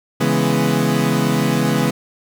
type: chord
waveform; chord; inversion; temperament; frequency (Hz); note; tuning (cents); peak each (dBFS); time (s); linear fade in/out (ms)
30% pulse; C# minor seventh; none; equal; 138.59 / 164.81 / 207.7 / 246.9; C#3 / E3 / G#3 / B3; 0 / 0 / 0 / 0; -18; 0.2-1.91; 10
effects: none